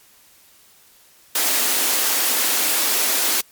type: high-pass noise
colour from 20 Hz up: white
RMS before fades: -19 dBFS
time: 1.35-3.41 s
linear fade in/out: 5 ms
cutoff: 230 Hz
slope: 48 dB/octave
effects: white hiss -52 dBFS RMS until 3.51 s + MP3 96 kbps